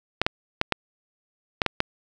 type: clicks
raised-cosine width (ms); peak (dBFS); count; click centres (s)
0.3; -4; 7; 0.216 / 0.265 / 0.614 / 0.723 / 1.618 / 1.663 / 1.804
effects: none